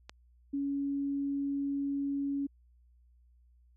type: click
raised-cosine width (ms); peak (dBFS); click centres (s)
0.2; -26; 0.095
type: tone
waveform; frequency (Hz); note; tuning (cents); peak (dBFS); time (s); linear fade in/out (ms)
sine; 280; C#4; +18; -30; 0.53-2.47; 10
effects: added 60 Hz sine -60 dBFS peak until 3.76 s